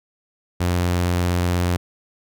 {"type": "tone", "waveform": "sawtooth", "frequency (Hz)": 88.4, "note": "F2", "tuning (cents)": 22, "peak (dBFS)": -14, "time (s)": [0.6, 1.77], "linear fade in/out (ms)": 10, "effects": []}